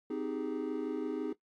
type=chord; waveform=triangle; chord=Ab major seventh; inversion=first; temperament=just; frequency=259.6 / 311.5 / 389.3 / 415.3 Hz; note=C4 / Eb4 / G4 / Ab4; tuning=-13 / +2 / -12 / 0 cents; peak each=-37 / -35 / -40 / -37 dBFS; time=0.1-1.33 s; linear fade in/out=5 ms; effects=noise-tail reverb RT60 0.1 s tail -18 dB re dry + AAC 48 kbps